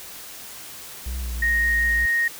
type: tone with pitch glide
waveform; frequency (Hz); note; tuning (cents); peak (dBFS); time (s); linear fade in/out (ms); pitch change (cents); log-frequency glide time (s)
triangle; 62.5 to 58.99; B1 to A#1; +21 to +21; -24; 1.06-2.06; 5; -100; 1.23-1.33
type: tone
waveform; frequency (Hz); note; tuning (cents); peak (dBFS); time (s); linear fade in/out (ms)
sine; 1864.7; A#6; 0; -18; 1.42-2.28; 5
effects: white hiss -39 dBFS RMS until 2.39 s